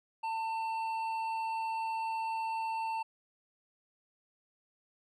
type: tone with hard clipping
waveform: sine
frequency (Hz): 896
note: A5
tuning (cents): +31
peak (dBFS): -34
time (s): 0.23-3.03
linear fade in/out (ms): 10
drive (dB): 7
effects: none